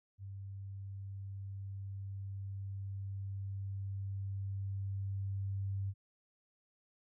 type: tone with level ramp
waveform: sine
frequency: 98 Hz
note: G2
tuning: in tune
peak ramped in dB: -43 to -34 dBFS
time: 0.18-5.94 s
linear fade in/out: 50 ms
effects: none